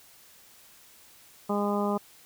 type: harmonic tone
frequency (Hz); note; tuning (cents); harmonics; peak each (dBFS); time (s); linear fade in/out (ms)
204.4; G#3; -27; 1 / 2 / 3 / 4 / 5 / 6; -28 / -31 / -33 / -34 / -35 / -36; 1.49-1.98; 10
effects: white hiss -55 dBFS RMS until 2.25 s